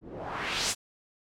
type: noise with low-pass filter sweep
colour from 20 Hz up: white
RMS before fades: -33 dBFS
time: 0.01-0.75 s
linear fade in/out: 50 ms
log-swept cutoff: 230 to 9200 Hz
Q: 1.5
effects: none